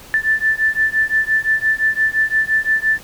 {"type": "beating tone pair", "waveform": "sine", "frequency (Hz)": [1760, 1765.8], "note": ["A6", "A6"], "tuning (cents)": [0, 6], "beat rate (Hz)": 5.8, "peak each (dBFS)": -17, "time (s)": [0.14, 2.99], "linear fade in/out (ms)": 0, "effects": ["pink hiss -40 dBFS RMS until 3.03 s"]}